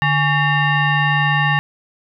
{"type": "tone with frequency modulation", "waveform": "sine", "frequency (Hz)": 830.6, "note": "G#5", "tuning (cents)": 0, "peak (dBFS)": -13, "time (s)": [0.02, 1.59], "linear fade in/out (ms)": 0, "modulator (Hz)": 978, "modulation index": 1.7, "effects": []}